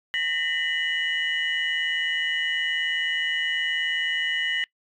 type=tone cluster; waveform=sine; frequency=1834 / 1993 / 2936 Hz; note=A#6 / B6 / F#7; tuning=-29 / +15 / -14 cents; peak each=-27 dBFS; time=0.14-4.64 s; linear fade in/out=0 ms; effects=noise-tail reverb RT60 0.1 s tail -22 dB re dry + tanh soft clip ceiling -16 dBFS